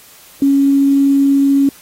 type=tone with quantisation; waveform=sine; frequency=277.2 Hz; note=C#4; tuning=in tune; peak=-8 dBFS; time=0.42-1.69 s; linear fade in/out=2 ms; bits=6; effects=white hiss -42 dBFS RMS until 1.81 s + AAC 48 kbps